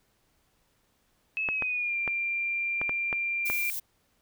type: tone with pitch glide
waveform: sine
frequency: 2593 to 2378 Hz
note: E7 to D7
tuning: -29 to +21 cents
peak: -27 dBFS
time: 1.37-3.7 s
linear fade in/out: 0 ms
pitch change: -150 cents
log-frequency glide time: 1.47-1.97 s
type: clicks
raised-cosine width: 0.5 ms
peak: -17 dBFS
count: 7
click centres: 1.488 / 1.623 / 2.077 / 2.815 / 2.894 / 3.128 / 3.5 s
type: noise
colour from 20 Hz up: violet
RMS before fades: -34 dBFS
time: 3.45-3.8 s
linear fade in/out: 10 ms
effects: pink hiss -70 dBFS RMS until 4.21 s